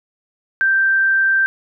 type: tone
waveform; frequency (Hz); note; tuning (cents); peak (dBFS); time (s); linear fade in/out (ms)
sine; 1568; G6; 0; -12; 0.61-1.46; 0
effects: none